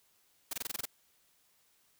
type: noise bursts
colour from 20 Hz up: white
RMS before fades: -36 dBFS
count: 8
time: 0.51-0.855 s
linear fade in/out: 5 ms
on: 23 ms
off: 23 ms
effects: white hiss -70 dBFS RMS until 1.99 s